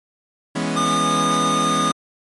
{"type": "chord", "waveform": "sawtooth", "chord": "C# minor seventh", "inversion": "first", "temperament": "equal", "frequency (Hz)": [164.81, 207.7, 246.9, 277.2], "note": ["E3", "G#3", "B3", "C#4"], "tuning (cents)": [0, 0, 0, 0], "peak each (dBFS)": -22, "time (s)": [0.55, 1.92], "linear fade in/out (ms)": 10}
{"type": "tone with pitch glide", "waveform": "square", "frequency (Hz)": [1212, 1219.7], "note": ["D#6", "D#6"], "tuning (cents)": [-46, -35], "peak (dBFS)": -19, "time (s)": [0.76, 1.92], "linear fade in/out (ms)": 10, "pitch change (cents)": 11, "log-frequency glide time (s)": [0.88, 1.25]}
{"effects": ["low-pass 12000 Hz 12 dB/octave", "MP3 48 kbps"]}